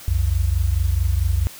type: tone pair together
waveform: sine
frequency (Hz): 62.47 / 87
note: B1 / F2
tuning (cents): +20 / -6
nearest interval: tritone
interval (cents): 574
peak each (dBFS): -19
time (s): 0.08-1.47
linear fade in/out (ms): 0
effects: white hiss -40 dBFS RMS until 1.59 s